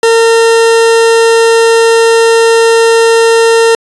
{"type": "tone", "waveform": "40% pulse", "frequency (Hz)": 456.8, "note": "A#4", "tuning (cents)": -35, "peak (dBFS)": -3, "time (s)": [0.03, 3.75], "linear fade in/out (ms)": 2, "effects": ["resampled to 24000 Hz"]}